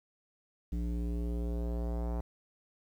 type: tone with low-pass filter sweep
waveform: square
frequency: 58.7 Hz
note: A#1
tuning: 13 cents sharp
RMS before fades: -34 dBFS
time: 0.72-2.21 s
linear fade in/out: 5 ms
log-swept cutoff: 260 to 830 Hz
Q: 1.6
effects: 10-bit